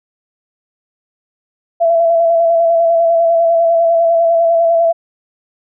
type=tone with vibrato; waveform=sine; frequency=670 Hz; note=E5; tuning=28 cents sharp; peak=-8 dBFS; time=1.8-4.93 s; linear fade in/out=20 ms; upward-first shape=square; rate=10 Hz; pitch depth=22 cents each way; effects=none